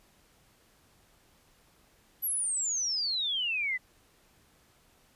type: exponential sweep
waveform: sine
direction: down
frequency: 12000 to 1962 Hz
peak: -28 dBFS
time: 2.22-3.78 s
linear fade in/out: 20 ms
effects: pink hiss -64 dBFS RMS until 5.15 s + resampled to 32000 Hz